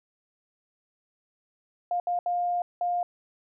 sine tone bursts at uneven times, 706 Hz, F5, 19 cents sharp, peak -24 dBFS, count 4, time 1.91-2 / 2.07-2.19 / 2.26-2.62 / 2.81-3.03 s, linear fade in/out 2 ms, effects none

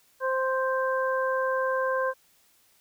harmonic tone, 523.3 Hz, C5, in tune, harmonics 1 / 2 / 3, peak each -26 / -29 / -31 dBFS, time 0.2-2.14 s, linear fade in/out 50 ms, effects white hiss -63 dBFS RMS until 2.8 s

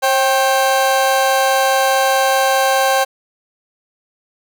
30% pulse tone pair together, 537.6 / 784 Hz, C5 / G5, +47 / 0 cents, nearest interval perfect fifth, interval 653 cents, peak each -13 / -12 dBFS, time 0.02-3.05 s, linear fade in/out 20 ms, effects none

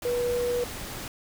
sine tone in noise, 485.7 Hz, B4, 29 cents flat, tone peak -24 dBFS, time 0.05-0.64 s, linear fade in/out 2 ms, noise pink, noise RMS -37 dBFS, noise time 0.02-1.08 s, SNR +10 dB, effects none

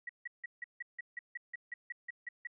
sine tone bursts, 1924 Hz, B6, 46 cents flat, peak -38 dBFS, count 14, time 0.07-2.472 s, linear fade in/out 5 ms, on 23 ms, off 160 ms, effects none

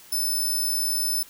5% pulse tone, 5274 Hz, E8, in tune, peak -17 dBFS, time 0.12-1.23 s, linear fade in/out 5 ms, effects white hiss -49 dBFS RMS until 1.29 s

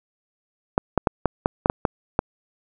clicks, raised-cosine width 1 ms, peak -3 dBFS, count 9, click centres 0.779 / 0.977 / 1.072 / 1.257 / 1.459 / 1.659 / 1.699 / 1.852 / 2.191 s, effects none

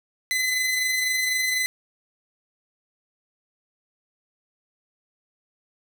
sawtooth tone with amplitude modulation, 2024 Hz, B6, 42 cents sharp, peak -17 dBFS, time 0.31-1.66 s, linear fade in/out 0 ms, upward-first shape sine, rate 24 Hz, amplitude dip 30%, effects none

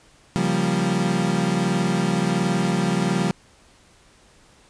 35% pulse chord, G half-diminished seventh, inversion second, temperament equal, 138.59 / 174.61 / 196 / 233.1 Hz, Db3 / F3 / G3 / Bb3, 0 / 0 / 0 / 0 cents, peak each -26 / -21 / -22 / -27 dBFS, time 0.36-3.31 s, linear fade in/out 0 ms, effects pink hiss -54 dBFS RMS until 4.69 s + resampled to 22050 Hz

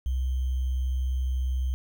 sine tone with sample-and-hold, 64.2 Hz, C2, 32 cents flat, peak -24 dBFS, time 0.06-1.74 s, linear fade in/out 0 ms, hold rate 3150 Hz, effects none

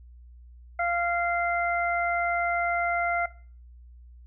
harmonic tone, 693 Hz, F5, 14 cents flat, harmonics 1 / 2 / 3, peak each -26 / -29 / -31 dBFS, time 0.79-3.26 s, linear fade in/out 5 ms, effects noise-tail reverb RT60 0.4 s tail -18 dB re dry + added 60 Hz sine -46 dBFS peak until 4.26 s

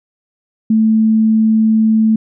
sine tone, 220 Hz, A3, in tune, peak -8 dBFS, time 0.7-2.16 s, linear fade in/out 5 ms, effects none

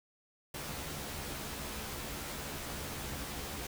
pink noise with comb filter, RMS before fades -41 dBFS, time 0.54-3.67 s, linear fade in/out 5 ms, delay 14 ms, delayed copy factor +0.65, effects none

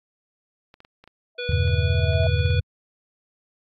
clicks, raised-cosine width 0.3 ms, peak -31 dBFS, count 12, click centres 0.741 / 0.804 / 0.849 / 1.04 / 1.076 / 1.519 / 1.676 / 2.134 / 2.236 / 2.392 / 2.461 / 2.506 s
sine tone with exponential growth, 650 Hz, E5, 24 cents flat, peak -21 dBFS, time 1.35-2.27 s, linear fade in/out 2 ms, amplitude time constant 200 ms
harmonic tone, 489.6 Hz, B4, 15 cents flat, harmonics 1 / 3 / 5 / 7 / 9, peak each -30 / -35 / -34 / -35 / -42 dBFS, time 1.38-2.6 s, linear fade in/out 10 ms
sine chord, E diminished seventh, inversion none, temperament just, 82.41 / 98.89 / 118.67 / 142.4 Hz, E2 / G2 / Bb2 / Db3, 0 / +16 / +31 / +47 cents, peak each -21 / -23 / -27 / -27 dBFS, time 1.49-2.61 s, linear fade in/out 5 ms
effects AAC 64 kbps

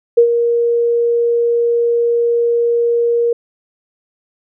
sine tone with ADSR envelope, 470.9 Hz, A#4, 18 cents sharp, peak -3 dBFS, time 0.17-3.33 s, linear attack 11 ms, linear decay 86 ms, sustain -8 dB, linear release 4 ms, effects none

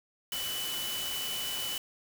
sine tone in noise, 2981 Hz, F#7, 12 cents sharp, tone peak -35 dBFS, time 0.32-1.78 s, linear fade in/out 2 ms, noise white, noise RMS -37 dBFS, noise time 0.32-1.78 s, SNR -1 dB, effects none

